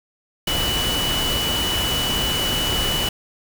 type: tone in noise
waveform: sine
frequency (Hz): 2960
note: F#7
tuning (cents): 0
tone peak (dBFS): -22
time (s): 0.47-3.09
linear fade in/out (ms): 5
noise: pink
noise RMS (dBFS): -24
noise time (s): 0.47-3.09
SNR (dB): -1
effects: none